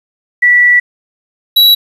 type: tone pair in turn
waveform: sine / square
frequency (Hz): 1955 / 3910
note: B6 / B7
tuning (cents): -18 / -18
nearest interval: octave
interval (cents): 1200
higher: second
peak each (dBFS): -4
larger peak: neither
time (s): 0.42-0.8 / 1.56-1.75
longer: first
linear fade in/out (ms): 10
effects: resampled to 32000 Hz + 7-bit